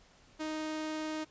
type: tone with vibrato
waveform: sawtooth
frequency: 311.1 Hz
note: D#4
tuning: in tune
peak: -31 dBFS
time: 0.39-1.25 s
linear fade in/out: 20 ms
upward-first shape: square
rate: 20 Hz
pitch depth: 9 cents each way
effects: pink hiss -62 dBFS RMS until 1.3 s + resampled to 16000 Hz